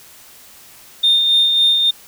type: tone with tremolo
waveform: sine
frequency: 3637 Hz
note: A#7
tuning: 43 cents flat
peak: -8 dBFS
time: 1.03-1.91 s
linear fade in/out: 10 ms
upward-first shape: sine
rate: 3.6 Hz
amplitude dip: 40%
effects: tanh soft clip ceiling -6 dBFS + white hiss -43 dBFS RMS until 2.07 s